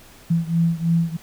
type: beating tone pair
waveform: sine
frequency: 166 / 169.1 Hz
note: E3 / E3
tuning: +12 / +44 cents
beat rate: 3.1 Hz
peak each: -19 / -21 dBFS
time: 0.3-1.17 s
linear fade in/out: 10 ms
effects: pink hiss -47 dBFS RMS until 1.22 s